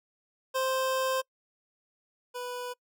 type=tone pair in turn; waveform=25% pulse; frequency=523.3 / 493.3 Hz; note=C5 / B4; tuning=0 / -2 cents; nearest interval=minor second; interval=102 cents; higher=first; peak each=-23 / -31 dBFS; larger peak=first; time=0.54-1.22 / 2.34-2.74 s; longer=first; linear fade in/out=20 ms; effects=noise-tail reverb RT60 0.1 s tail -25 dB re dry